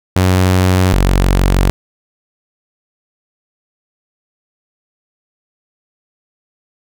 sawtooth tone pair in turn, 92.5 / 46.34 Hz, F#2 / F#1, 0 / +3 cents, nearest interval octave, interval 1197 cents, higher first, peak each -5 dBFS, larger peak neither, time 0.16-0.93 / 0.93-1.7 s, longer neither, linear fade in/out 0 ms, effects none

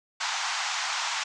pink band-pass noise, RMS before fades -30 dBFS, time 0.2-1.24 s, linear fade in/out 10 ms, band 780 to 7200 Hz, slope 48 dB/octave, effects none

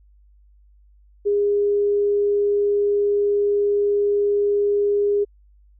sine tone, 408.4 Hz, G#4, 29 cents flat, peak -16 dBFS, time 1.25-5.25 s, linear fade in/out 20 ms, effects added 50 Hz sine -50 dBFS peak until 5.79 s

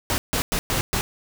pink noise bursts at uneven times, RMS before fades -23 dBFS, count 5, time 0.1-0.18 / 0.33-0.42 / 0.52-0.59 / 0.7-0.81 / 0.93-1.01 s, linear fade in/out 0 ms, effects none

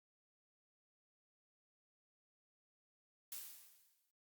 blue noise with exponential decay, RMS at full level -45 dBFS, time 3.32-4.11 s, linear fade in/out 2 ms, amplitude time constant 170 ms, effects Opus 48 kbps

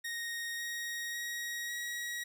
sawtooth tone with pitch steps, 1864.7 / 1878.8 / 1892.9 / 1907.2 Hz, A#6 / A#6 / A#6 / A#6, 0 / +13 / +26 / +39 cents, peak -33 dBFS, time 0.04-2.24 s, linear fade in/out 10 ms, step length 550 ms, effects none

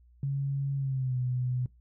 sine tone with pitch glide, 138.59 to 125.63 Hz, C#3 to B2, 0 to +30 cents, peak -27 dBFS, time 0.23-1.66 s, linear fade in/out 2 ms, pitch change -170 cents, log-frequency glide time 0.76-1.18 s, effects noise-tail reverb RT60 0.2 s tail -21 dB re dry + added 60 Hz sine -56 dBFS peak until 1.8 s

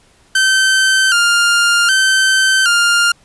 sawtooth tone with vibrato, 1472 Hz, F#6, 9 cents flat, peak -6 dBFS, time 0.35-3.12 s, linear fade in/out 5 ms, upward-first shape square, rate 0.65 Hz, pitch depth 83 cents each way, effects pink hiss -51 dBFS RMS until 3.24 s + resampled to 24000 Hz

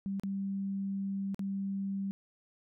sine tone with dropouts, 196 Hz, G3, in tune, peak -32 dBFS, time 0.06-2.11 s, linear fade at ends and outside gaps 0 ms, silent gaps 0.197-0.235 / 1.345-1.393 s, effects none

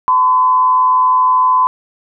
sine tone with frequency modulation, 1016 Hz, B5, 49 cents sharp, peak -8 dBFS, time 0.08-1.67 s, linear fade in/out 0 ms, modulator 119 Hz, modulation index 0.39, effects none

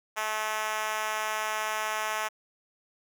5% pulse tone with high-pass filter, 215.9 Hz, A3, 33 cents flat, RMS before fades -31 dBFS, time 0.16-2.29 s, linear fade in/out 20 ms, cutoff 770 Hz, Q 1.5, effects none

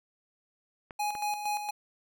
clicks, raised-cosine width 0.5 ms, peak -26 dBFS, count 2, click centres 0.908 / 1.152 s
square tone with tremolo, 833 Hz, G#5, 5 cents sharp, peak -29 dBFS, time 0.99-1.71 s, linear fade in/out 10 ms, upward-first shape square, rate 4.3 Hz, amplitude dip 55%
effects none

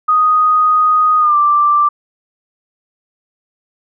sine tone with pitch glide, 1244.5 to 1176.7 Hz, D#6 to D6, 0 to +3 cents, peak -8 dBFS, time 0.08-1.89 s, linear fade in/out 10 ms, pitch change -97 cents, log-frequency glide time 1.19-1.36 s, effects none

